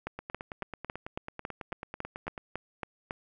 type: two click trains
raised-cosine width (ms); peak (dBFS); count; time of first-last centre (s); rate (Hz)
0.5; -19 / -23; 12 / 21; 0.07-3.109 / 0.19-2.378; 3.62 / 9.14
effects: none